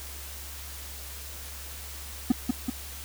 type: tone with echo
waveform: triangle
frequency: 249 Hz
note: B3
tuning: 14 cents sharp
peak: -14 dBFS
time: 2.3-2.32 s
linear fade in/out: 5 ms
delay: 190 ms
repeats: 2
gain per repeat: -4 dB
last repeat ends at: 2.7 s
effects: added 69 Hz sine -42 dBFS peak until 3.04 s + white hiss -42 dBFS RMS until 3.04 s